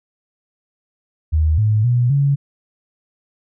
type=tone with pitch steps; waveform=sine; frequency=78.2 / 107.4 / 121.9 / 140.5 Hz; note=D#2 / A2 / B2 / C#3; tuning=+9 / -41 / -22 / +24 cents; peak=-12 dBFS; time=1.32-2.36 s; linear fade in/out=20 ms; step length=260 ms; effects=none